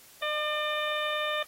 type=harmonic tone with a mistuned harmonic; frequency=600 Hz; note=D5; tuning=37 cents sharp; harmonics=1 / 2 / 3 / 4 / 5 / 6; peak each=-32 / -33 / -35 / -37 / -39 / -36 dBFS; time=0.22-1.43 s; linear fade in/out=5 ms; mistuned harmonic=1; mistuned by=+16 cents; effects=white hiss -54 dBFS RMS until 1.47 s + AAC 48 kbps